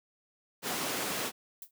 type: high-pass noise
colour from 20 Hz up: pink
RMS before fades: -34 dBFS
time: 0.62-1.32 s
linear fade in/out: 50 ms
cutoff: 260 Hz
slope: 12 dB/octave
type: noise with exponential decay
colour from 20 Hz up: violet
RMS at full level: -39 dBFS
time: 1.62-1.71 s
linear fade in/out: 2 ms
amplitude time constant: 19 ms
effects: none